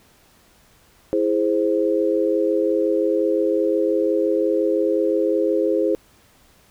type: chord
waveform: sine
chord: E augmented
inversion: none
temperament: equal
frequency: 329.6 / 415.3 / 523.3 Hz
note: E4 / G#4 / B#4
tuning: 0 / 0 / 0 cents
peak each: -21 dBFS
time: 1.13-5.95 s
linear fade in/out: 0 ms
effects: pink hiss -55 dBFS RMS until 6.7 s